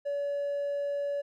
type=tone; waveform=triangle; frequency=570 Hz; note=C#5; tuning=48 cents sharp; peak=-26 dBFS; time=0.05-1.22 s; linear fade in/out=20 ms; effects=tanh soft clip ceiling -24 dBFS